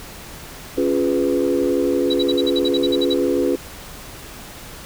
sine chord, C# dominant seventh, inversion none, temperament equal with one note detuned, 277.2 / 349.2 / 415.3 / 498.5 Hz, C#4 / E#4 / G#4 / B4, 0 / 0 / 0 / +16 cents, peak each -20 / -20 / -22 / -21 dBFS, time 0.77-3.56 s, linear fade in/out 10 ms
sine tone bursts, 3910 Hz, B7, 18 cents flat, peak -19 dBFS, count 12, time 2.1-3.141 s, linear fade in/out 10 ms, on 40 ms, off 51 ms
effects tanh soft clip ceiling -8 dBFS + pink hiss -37 dBFS RMS until 4.85 s

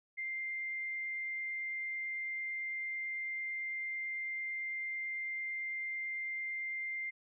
sine tone, 2097 Hz, C7, 3 cents sharp, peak -36 dBFS, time 0.17-7.11 s, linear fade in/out 20 ms, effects none

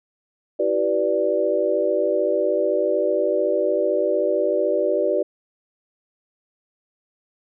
sine chord, E minor seventh, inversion none, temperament equal with one note detuned, 329.6 / 385.5 / 493.9 / 587.3 Hz, E4 / G4 / B4 / D5, 0 / -29 / 0 / 0 cents, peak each -27 / -23 / -24 / -21 dBFS, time 0.59-5.23 s, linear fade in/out 10 ms, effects none

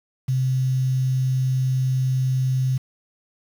sine tone with quantisation, 130 Hz, C3, 11 cents flat, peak -18 dBFS, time 0.28-2.78 s, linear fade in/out 10 ms, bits 7, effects none

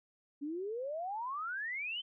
sine exponential sweep, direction up, 277.1 to 3137 Hz, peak -36 dBFS, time 0.41-2.02 s, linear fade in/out 20 ms, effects none

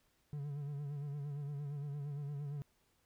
triangle tone with vibrato, 143.9 Hz, D3, 35 cents flat, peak -37 dBFS, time 0.33-2.62 s, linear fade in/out 0 ms, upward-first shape sine, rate 8.7 Hz, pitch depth 57 cents each way, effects pink hiss -75 dBFS RMS until 3.05 s

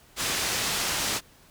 white low-pass noise, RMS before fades -28 dBFS, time 0.16-1.21 s, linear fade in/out 50 ms, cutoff 7100 Hz, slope 12 dB/octave, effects pink hiss -56 dBFS RMS until 1.5 s

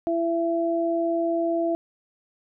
sine tone pair together, 334.8 / 670 Hz, E4 / E5, +27 / +28 cents, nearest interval octave, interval 1201 cents, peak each -24 dBFS, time 0.07-1.75 s, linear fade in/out 0 ms, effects none

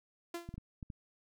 sawtooth tone with exponential decay, 342.3 Hz, F4, 35 cents flat, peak -32 dBFS, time 0.34-0.56 s, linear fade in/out 5 ms, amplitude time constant 47 ms
clicks, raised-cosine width 5 ms, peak -31 dBFS, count 5, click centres 0.49 / 0.541 / 0.58 / 0.828 / 0.902 s
effects none

